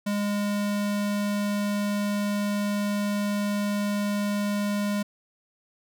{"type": "tone", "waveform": "square", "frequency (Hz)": 204.9, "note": "G#3", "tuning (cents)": -23, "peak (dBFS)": -25, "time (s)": [0.06, 5.03], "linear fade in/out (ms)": 10, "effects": []}